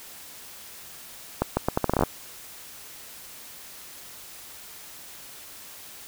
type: accelerating click train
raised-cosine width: 1 ms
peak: -7 dBFS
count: 12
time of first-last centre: 1.42-2.035 s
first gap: 150 ms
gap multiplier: 0.77
effects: white hiss -44 dBFS RMS until 6.07 s